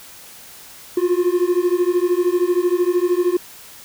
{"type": "beating tone pair", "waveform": "triangle", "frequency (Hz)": [349.2, 362.2], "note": ["F4", "F#4"], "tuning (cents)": [0, -37], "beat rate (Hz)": 13, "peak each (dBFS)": -16, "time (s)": [0.97, 3.37], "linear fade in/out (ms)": 5, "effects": ["white hiss -41 dBFS RMS until 3.84 s"]}